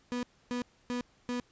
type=tone bursts; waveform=35% pulse; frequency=245.1 Hz; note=B3; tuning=13 cents flat; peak=-30 dBFS; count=4; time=0.12-1.4 s; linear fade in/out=0 ms; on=110 ms; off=280 ms; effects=pink hiss -66 dBFS RMS until 1.51 s + resampled to 16000 Hz